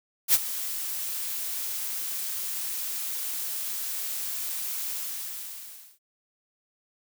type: noise with ADSR envelope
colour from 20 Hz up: blue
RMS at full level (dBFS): -17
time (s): 0.28-5.99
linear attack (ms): 57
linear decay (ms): 39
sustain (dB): -15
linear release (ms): 1100
effects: none